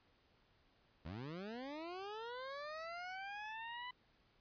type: linear sweep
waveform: 20% pulse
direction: up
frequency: 73.6 to 1003 Hz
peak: -40 dBFS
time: 1.05-3.91 s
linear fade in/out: 5 ms
effects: pink hiss -73 dBFS RMS until 4.4 s + resampled to 11025 Hz